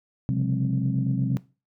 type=tone cluster; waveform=sine; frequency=129.8 / 138.4 / 177.2 / 201.7 / 265.9 Hz; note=C3 / C#3 / F3 / G3 / C4; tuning=-13 / -2 / +25 / +50 / +28 cents; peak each=-24 / -30 / -28 / -30 / -30 dBFS; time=0.29-1.37 s; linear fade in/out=0 ms; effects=noise-tail reverb RT60 0.3 s tail -19 dB re dry + tanh soft clip ceiling -13 dBFS